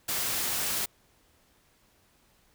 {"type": "noise", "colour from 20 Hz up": "white", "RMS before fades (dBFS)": -30, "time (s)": [0.08, 0.86], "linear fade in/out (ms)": 10, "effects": ["pink hiss -65 dBFS RMS until 2.54 s"]}